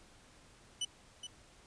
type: tone with echo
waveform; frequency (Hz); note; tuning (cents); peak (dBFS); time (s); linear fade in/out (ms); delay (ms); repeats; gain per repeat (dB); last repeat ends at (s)
sawtooth; 2981; F#7; +12; -30; 0.81-0.85; 5; 420; 1; -9; 1.27
effects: pink hiss -61 dBFS RMS until 1.66 s + resampled to 22050 Hz